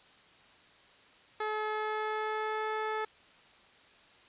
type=tone with pitch glide; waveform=15% pulse; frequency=429 to 433.7 Hz; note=A4 to A4; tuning=-44 to -25 cents; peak=-25 dBFS; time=1.4-3.05 s; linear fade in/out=5 ms; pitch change=+19 cents; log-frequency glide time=1.67-2.68 s; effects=white hiss -59 dBFS RMS until 4.28 s + resampled to 8000 Hz